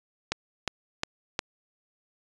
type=click train; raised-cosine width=0.2 ms; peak=-9 dBFS; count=4; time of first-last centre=0.32-1.391 s; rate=2.8 Hz; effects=resampled to 22050 Hz